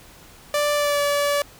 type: tone with pitch glide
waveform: sawtooth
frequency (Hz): 587.3 to 575.5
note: D5 to D5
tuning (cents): 0 to -35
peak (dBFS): -15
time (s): 0.54-1.42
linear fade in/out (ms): 2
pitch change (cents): -35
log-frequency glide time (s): 0.75-1
effects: pink hiss -47 dBFS RMS until 1.59 s